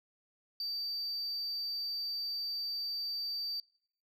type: tone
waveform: sine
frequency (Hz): 4638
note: D8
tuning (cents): -22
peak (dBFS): -32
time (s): 0.6-3.6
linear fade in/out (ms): 2
effects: noise-tail reverb RT60 0.6 s tail -24 dB re dry + tanh soft clip ceiling -33 dBFS